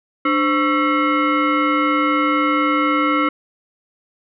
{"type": "tone with frequency modulation", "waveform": "sine", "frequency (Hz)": 519, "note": "C5", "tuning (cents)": -14, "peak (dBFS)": -14, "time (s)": [0.25, 3.29], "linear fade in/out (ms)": 5, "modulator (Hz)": 815, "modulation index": 1.9, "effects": []}